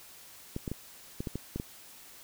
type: clicks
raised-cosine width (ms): 3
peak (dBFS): -21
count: 8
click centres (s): 0.564 / 0.678 / 0.716 / 1.205 / 1.272 / 1.356 / 1.56 / 1.599
effects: white hiss -52 dBFS RMS until 2.23 s